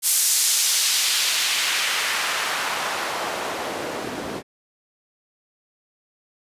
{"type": "noise with band-pass filter sweep", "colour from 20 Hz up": "white", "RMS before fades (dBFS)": -23, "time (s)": [0.02, 4.43], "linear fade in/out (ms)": 50, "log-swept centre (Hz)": [9000, 290], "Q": 0.88, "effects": ["resampled to 32000 Hz"]}